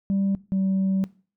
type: tone pair in turn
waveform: sine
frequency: 196 / 191.74 Hz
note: G3 / G3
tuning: 0 / -38 cents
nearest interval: unison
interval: 38 cents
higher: first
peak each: -18 dBFS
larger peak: neither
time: 0.1-0.35 / 0.52-1.04 s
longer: second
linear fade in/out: 0 ms
effects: noise-tail reverb RT60 0.4 s tail -22 dB re dry + tanh soft clip ceiling -18 dBFS